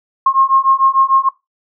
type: beating tone pair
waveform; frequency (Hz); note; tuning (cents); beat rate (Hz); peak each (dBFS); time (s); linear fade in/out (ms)
sine; 1070 / 1076.7; C6 / C6; +38 / +49; 6.7; -12; 0.26-1.29; 5
effects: noise-tail reverb RT60 0.2 s tail -20 dB re dry